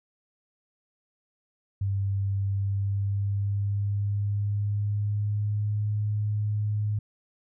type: tone with pitch glide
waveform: sine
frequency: 98.6 to 105.07 Hz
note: G2 to G#2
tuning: +11 to +21 cents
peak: -24 dBFS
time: 1.81-6.99 s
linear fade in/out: 5 ms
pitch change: +110 cents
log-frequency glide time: 2.46-5.9 s
effects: none